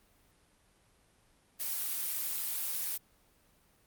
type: noise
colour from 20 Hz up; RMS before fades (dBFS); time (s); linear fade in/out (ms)
blue; -35; 1.59-2.98; 20
effects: pink hiss -67 dBFS RMS until 3.86 s + Opus 32 kbps